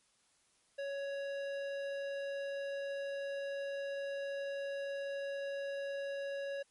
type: tone with hard clipping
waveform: sine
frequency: 557 Hz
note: C#5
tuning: 8 cents sharp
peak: -39 dBFS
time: 0.78-6.63 s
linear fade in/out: 10 ms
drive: 13 dB
effects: white hiss -72 dBFS RMS until 6.7 s + MP3 48 kbps